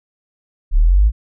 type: linear sweep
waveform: sine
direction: up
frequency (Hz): 33.02 to 56.9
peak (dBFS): -8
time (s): 0.71-1.12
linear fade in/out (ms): 50
effects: none